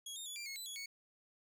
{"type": "tone with pitch steps", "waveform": "20% pulse", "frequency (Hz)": [3319, 3670, 3419, 2371, 2176, 3998, 3365, 2220], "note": ["G#7", "A#7", "G#7", "D7", "C#7", "B7", "G#7", "C#7"], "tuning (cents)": [-2, -28, 50, 16, -33, 20, 22, 2], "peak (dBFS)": -38, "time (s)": [0.06, 0.86], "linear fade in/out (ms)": 5, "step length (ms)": 100, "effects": []}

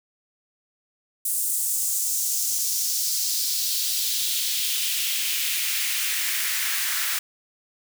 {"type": "noise with high-pass filter sweep", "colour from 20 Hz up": "white", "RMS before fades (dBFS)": -25, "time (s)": [1.25, 7.19], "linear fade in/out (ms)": 5, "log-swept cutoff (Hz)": [8900, 1500], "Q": 1.9, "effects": []}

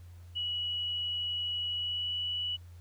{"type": "tone with pitch glide", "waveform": "sine", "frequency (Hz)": [2928, 2948], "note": ["F#7", "F#7"], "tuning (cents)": [-19, -7], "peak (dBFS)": -31, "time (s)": [0.35, 2.57], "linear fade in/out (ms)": 20, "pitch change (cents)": 12, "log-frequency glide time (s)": [1.75, 2.12], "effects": ["added 87 Hz sine -47 dBFS peak until 2.8 s", "pink hiss -65 dBFS RMS until 2.8 s"]}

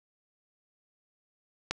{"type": "click", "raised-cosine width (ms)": 0.2, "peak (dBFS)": -12, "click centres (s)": 1.71, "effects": []}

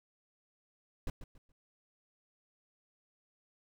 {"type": "noise with echo", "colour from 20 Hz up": "brown", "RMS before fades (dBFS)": -35, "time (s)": [1.07, 1.1], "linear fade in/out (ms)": 2, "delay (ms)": 140, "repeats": 3, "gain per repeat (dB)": -11, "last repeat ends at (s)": 1.52, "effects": []}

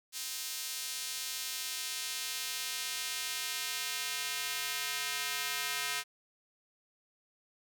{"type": "tone with high-pass filter sweep", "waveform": "square", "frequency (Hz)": 142.1, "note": "C#3", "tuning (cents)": 43, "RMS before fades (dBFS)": -37, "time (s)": [0.12, 6.04], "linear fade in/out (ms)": 50, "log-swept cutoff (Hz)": [4700, 1900], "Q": 0.81, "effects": []}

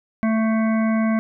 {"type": "harmonic tone", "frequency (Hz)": 221.6, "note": "A3", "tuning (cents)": 13, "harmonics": [1, 3, 5, 7, 9, 10], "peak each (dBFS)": [-17, -27, -31, -34, -36, -37], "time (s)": [0.23, 1.19], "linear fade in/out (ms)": 0, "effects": []}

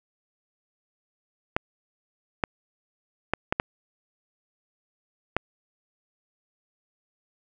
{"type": "clicks", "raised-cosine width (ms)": 0.5, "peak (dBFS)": -7, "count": 6, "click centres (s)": [1.565, 2.438, 3.336, 3.525, 3.599, 5.366], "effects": []}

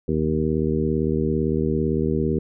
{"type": "harmonic tone with a mistuned harmonic", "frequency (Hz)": 77.78, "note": "D#2", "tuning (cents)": 0, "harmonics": [1, 2, 3, 4, 5, 6], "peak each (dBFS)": [-28, -25, -25, -28, -25, -29], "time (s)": [0.08, 2.39], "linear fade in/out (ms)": 5, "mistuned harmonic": 1, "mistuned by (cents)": -45, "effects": []}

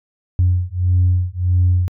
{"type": "beating tone pair", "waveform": "sine", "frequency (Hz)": [89.3, 90.9], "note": ["F2", "F#2"], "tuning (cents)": [39, -30], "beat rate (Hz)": 1.6, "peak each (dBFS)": -15, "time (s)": [0.39, 1.88], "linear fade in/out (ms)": 0, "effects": ["tanh soft clip ceiling -7 dBFS"]}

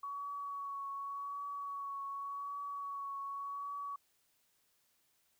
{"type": "tone with vibrato", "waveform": "sine", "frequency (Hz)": 1123, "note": "C#6", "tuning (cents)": 22, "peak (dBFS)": -39, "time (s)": [0.03, 3.96], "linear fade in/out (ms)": 5, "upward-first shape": "triangle", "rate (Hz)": 0.87, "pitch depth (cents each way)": 23, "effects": ["white hiss -75 dBFS RMS until 5.39 s"]}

